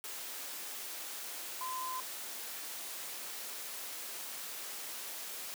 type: tone in noise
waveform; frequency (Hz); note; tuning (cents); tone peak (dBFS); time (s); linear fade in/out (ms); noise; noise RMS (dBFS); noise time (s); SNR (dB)
sine; 1025; C6; -36; -37; 1.61-2; 0; white; -43; 0.04-5.54; +3
effects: high-pass 300 Hz 12 dB/octave